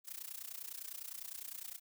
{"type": "noise with amplitude modulation", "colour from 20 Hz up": "blue", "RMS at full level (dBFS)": -43, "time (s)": [0.04, 1.8], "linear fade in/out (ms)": 50, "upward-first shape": "sine", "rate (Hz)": 29.9, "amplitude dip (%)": 90, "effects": []}